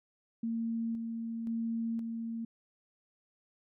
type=tone with tremolo; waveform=sine; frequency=228.6 Hz; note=A#3; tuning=34 cents flat; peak=-31 dBFS; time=0.43-2.45 s; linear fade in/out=5 ms; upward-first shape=square; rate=0.96 Hz; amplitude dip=35%; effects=none